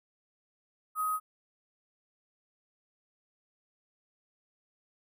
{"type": "tone with sample-and-hold", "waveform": "sine", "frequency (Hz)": 1260, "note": "D#6", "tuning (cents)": 21, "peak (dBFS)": -28, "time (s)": [0.95, 1.2], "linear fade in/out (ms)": 50, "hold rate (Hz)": 11025, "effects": []}